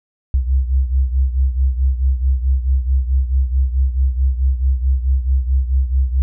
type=beating tone pair; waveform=sine; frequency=64.4 / 69 Hz; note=C2 / C#2; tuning=-27 / -7 cents; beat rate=4.6 Hz; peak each=-14 / -19 dBFS; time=0.34-6.22 s; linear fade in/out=0 ms; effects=none